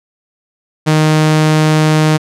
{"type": "tone", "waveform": "sawtooth", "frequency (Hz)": 155.1, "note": "D#3", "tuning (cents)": -5, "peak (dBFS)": -4, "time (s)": [0.86, 2.18], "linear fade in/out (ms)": 20, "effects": ["low-pass 9000 Hz 12 dB/octave"]}